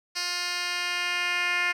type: tone with band-pass filter sweep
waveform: 10% pulse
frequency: 353.6 Hz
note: F4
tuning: 22 cents sharp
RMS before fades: -28 dBFS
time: 0.15-1.73 s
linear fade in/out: 20 ms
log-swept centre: 4400 to 2300 Hz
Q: 2.3
effects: none